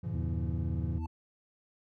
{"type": "chord", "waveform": "triangle", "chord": "G diminished seventh", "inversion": "none", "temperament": "just", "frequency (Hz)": [98, 117.6, 141.12, 169.34], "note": ["G2", "Bb2", "Db3", "Fb3"], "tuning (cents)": [0, 16, 31, 47], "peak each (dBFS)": [-37, -36, -38, -36], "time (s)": [0.03, 0.99], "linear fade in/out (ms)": 10}
{"type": "harmonic tone", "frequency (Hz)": 80.9, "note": "E2", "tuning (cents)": -32, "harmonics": [1, 3, 4], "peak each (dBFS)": [-33, -43, -45], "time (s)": [0.13, 1.07], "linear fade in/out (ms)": 20}
{"type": "tone with exponential growth", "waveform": "triangle", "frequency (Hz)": 882, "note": "A5", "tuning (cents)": 4, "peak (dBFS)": -37, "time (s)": [0.94, 1.06], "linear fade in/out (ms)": 2, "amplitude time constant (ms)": 26}
{"effects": []}